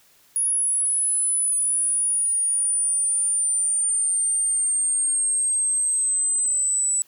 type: exponential sweep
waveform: sine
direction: down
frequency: 10400 to 7902 Hz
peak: -19 dBFS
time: 0.36-7.02 s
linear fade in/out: 0 ms
effects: white hiss -57 dBFS RMS until 7.07 s